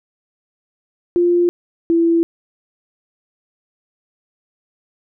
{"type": "tone pair in turn", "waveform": "sine", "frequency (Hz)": [349.2, 334.5], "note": ["F4", "E4"], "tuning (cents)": [0, 25], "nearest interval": "minor second", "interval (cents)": 75, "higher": "first", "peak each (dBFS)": -11, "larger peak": "neither", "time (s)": [[1.16, 1.49], [1.9, 2.23]], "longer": "neither", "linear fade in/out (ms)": 0, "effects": []}